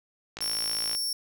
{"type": "click train", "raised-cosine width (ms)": 0.2, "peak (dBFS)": -19, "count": 33, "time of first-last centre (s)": [0.37, 0.95], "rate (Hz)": 55.2}
{"type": "tone", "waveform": "sawtooth", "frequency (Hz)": 5460, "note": "F8", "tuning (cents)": -40, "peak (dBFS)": -25, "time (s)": [0.41, 1.13], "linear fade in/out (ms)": 2}
{"effects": []}